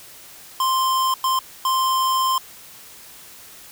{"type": "tone bursts at uneven times", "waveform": "square", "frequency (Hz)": 1046.5, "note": "C6", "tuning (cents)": 0, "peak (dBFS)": -18, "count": 3, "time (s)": [[0.6, 1.14], [1.24, 1.39], [1.65, 2.38]], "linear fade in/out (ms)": 2, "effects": ["white hiss -43 dBFS RMS until 3.71 s"]}